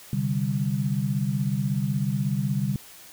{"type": "chord", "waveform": "sine", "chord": "C suspended second", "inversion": "none", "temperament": "just", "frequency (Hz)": [130.81, 147.16, 196.22], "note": ["C3", "D3", "G3"], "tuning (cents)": [0, 4, 2], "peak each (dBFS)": -27, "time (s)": [0.13, 2.76], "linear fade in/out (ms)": 2, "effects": ["white hiss -47 dBFS RMS until 3.12 s"]}